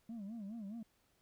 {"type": "tone with vibrato", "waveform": "sine", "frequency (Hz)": 213.8, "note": "A3", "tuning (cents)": -49, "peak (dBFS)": -40, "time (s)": [0.09, 0.83], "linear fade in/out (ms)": 5, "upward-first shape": "sine", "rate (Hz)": 4.8, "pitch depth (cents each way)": 170, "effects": ["tanh soft clip ceiling -42 dBFS", "pink hiss -75 dBFS RMS until 1.21 s"]}